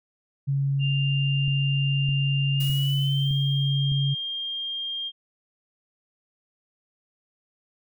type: tone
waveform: sine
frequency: 138.59 Hz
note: C#3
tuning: in tune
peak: -21 dBFS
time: 0.47-4.15 s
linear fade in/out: 20 ms
type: tone with pitch glide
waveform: sine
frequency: 2794 to 3209 Hz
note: F7 to G7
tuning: 0 to +40 cents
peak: -28 dBFS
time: 0.79-5.12 s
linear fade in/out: 50 ms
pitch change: +240 cents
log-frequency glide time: 2.53-3.35 s
type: click train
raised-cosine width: 5 ms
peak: -25 dBFS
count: 5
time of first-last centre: 1.48-3.919 s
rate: 1.64 Hz
type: noise with exponential decay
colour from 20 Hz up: blue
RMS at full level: -36 dBFS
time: 2.6-4.08 s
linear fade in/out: 5 ms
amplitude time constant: 320 ms
effects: none